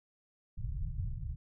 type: low-pass noise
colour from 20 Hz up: pink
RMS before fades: -37 dBFS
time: 0.57-1.36 s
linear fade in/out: 10 ms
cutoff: 140 Hz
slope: 48 dB/octave
effects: none